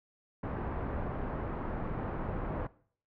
pink low-pass noise, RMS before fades -36 dBFS, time 0.43-2.67 s, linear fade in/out 5 ms, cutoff 1200 Hz, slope 12 dB/octave, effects noise-tail reverb RT60 0.5 s tail -19 dB re dry + low-pass 2000 Hz 12 dB/octave

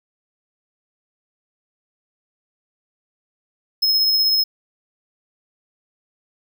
square tone with tremolo, 5160 Hz, E8, 38 cents flat, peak -14 dBFS, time 3.82-4.44 s, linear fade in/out 10 ms, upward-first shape sine, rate 16 Hz, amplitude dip 25%, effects none

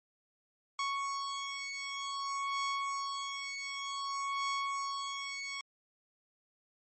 sawtooth beating tone pair, 1108.7 / 1109.24 Hz, C#6 / C#6, 0 / +1 cents, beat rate 0.54 Hz, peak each -34 / -34 dBFS, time 0.79-5.61 s, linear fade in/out 2 ms, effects MP3 32 kbps

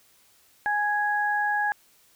sine tone pair together, 830.6 / 1661.2 Hz, G#5 / G#6, 0 / 0 cents, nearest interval octave, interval 1200 cents, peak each -25 dBFS, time 0.66-1.72 s, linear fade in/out 0 ms, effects white hiss -60 dBFS RMS until 2.15 s

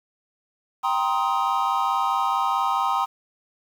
triangle chord, C minor seventh, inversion second, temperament just, 784.9 / 941.9 / 1046.5 / 1255.8 Hz, G5 / Bb5 / C6 / Eb6, +2 / +18 / 0 / +16 cents, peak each -24 dBFS, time 0.83-3.06 s, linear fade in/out 20 ms, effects 8-bit

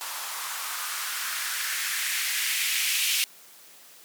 violet noise with band-pass filter sweep, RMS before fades -29 dBFS, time 0.01-3.24 s, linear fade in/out 0 ms, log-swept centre 910 to 2700 Hz, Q 2.5, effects white hiss -51 dBFS RMS until 4.04 s + high-pass 200 Hz 12 dB/octave

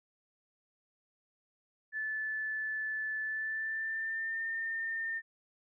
sine tone with pitch glide, 1743 to 1811.8 Hz, A6 to A#6, -17 to -50 cents, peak -33 dBFS, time 1.92-5.22 s, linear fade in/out 50 ms, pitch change +67 cents, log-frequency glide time 3.22-4.44 s, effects none

